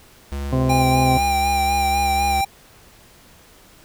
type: tone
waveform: square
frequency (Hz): 70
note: C#2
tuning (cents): +18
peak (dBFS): -25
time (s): 0.32-2.41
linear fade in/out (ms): 0
type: harmonic tone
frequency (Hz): 130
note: C3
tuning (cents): -11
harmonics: 1 / 2 / 3 / 4 / 5 / 6 / 8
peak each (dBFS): -19 / -21 / -30 / -26 / -31 / -34 / -32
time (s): 0.52-1.18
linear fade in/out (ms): 10
type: tone with vibrato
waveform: square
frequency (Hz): 794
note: G5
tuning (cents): +22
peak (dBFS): -18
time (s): 0.69-2.45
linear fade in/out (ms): 10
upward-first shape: sine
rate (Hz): 4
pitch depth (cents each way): 28
effects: pink hiss -49 dBFS RMS until 3.84 s

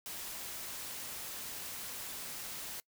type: noise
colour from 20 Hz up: white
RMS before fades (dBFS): -43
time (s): 0.06-2.8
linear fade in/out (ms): 0
effects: noise-tail reverb RT60 0.1 s tail -24 dB re dry

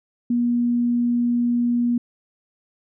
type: tone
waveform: sine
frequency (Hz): 240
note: B3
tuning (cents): -49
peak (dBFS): -17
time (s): 0.3-1.98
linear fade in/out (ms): 5
effects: none

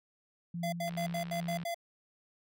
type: tone with tremolo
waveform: sine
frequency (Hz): 171.3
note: F3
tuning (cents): -33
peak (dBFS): -34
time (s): 0.54-1.64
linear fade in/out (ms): 5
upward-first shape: sine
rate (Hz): 2.4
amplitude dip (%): 40
type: tone bursts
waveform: square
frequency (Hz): 682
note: F5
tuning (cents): -41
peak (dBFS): -34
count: 7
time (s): 0.63-1.745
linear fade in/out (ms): 5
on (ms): 95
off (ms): 75
type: click train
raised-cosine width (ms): 0.3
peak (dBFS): -32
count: 53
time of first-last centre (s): 0.88-1.63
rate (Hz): 69.3
effects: none

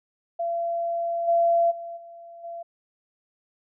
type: tone with level steps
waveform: sine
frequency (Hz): 680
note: F5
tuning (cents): -46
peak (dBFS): -24 / -17 / -33 / -41 / -33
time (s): 0.39-2.63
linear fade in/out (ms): 10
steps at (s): 1.27 / 1.7 / 1.96 / 2.43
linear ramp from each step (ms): 20
effects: none

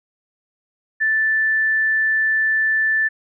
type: tone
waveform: sine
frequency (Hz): 1760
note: A6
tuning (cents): 0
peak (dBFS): -15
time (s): 1-3.09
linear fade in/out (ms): 20
effects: none

